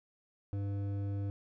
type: tone with hard clipping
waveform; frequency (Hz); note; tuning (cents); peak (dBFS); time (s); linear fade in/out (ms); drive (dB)
sine; 100; G2; +35; -35; 0.53-1.3; 0; 10
effects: none